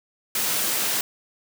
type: high-pass noise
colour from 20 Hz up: white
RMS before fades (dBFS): -24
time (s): 0.35-1.01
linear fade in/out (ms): 2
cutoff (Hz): 130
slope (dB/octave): 24
effects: none